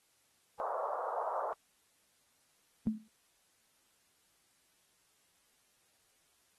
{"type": "band-pass noise", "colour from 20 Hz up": "pink", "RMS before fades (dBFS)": -37, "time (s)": [0.6, 1.53], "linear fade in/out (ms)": 0, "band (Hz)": [520, 1200], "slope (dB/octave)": 48}
{"type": "tone with exponential decay", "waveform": "sine", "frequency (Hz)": 217.3, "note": "A3", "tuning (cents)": -21, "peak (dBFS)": -25, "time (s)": [2.87, 3.08], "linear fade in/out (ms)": 0, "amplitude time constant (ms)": 44}
{"effects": ["white hiss -72 dBFS RMS until 6.58 s", "AAC 32 kbps"]}